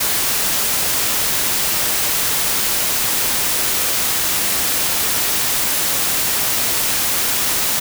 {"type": "noise", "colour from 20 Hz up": "white", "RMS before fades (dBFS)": -18, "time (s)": [0, 7.8], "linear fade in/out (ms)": 10, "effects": []}